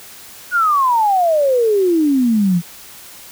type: exponential sweep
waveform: sine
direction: down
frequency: 1484 to 165.9 Hz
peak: -11 dBFS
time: 0.51-2.62 s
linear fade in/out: 50 ms
effects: white hiss -38 dBFS RMS until 3.31 s